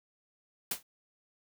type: noise with exponential decay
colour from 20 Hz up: white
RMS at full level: -28 dBFS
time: 0.71-0.83 s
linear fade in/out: 5 ms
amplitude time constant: 25 ms
effects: none